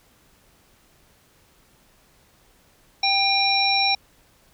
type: harmonic tone with a mistuned harmonic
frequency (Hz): 787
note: G5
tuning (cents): +7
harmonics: 1 / 3 / 5 / 7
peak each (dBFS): -23 / -23 / -23 / -23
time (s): 3.03-3.95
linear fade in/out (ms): 5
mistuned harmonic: 3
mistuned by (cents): +29
effects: pink hiss -58 dBFS RMS until 4.53 s